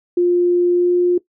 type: tone with pitch glide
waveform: sine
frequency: 352.4 to 354.6 Hz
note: F4 to F4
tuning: +16 to +26 cents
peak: -11 dBFS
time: 0.17-1.18 s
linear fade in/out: 5 ms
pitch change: +10 cents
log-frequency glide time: 0.73-0.92 s
effects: noise-tail reverb RT60 0.1 s tail -18 dB re dry